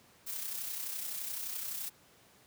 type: noise with amplitude modulation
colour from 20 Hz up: blue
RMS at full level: -37 dBFS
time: 0.26-1.9 s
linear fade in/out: 20 ms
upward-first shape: sine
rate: 31.7 Hz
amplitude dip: 45%
effects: pink hiss -62 dBFS RMS until 2.46 s + high-pass 100 Hz 12 dB/octave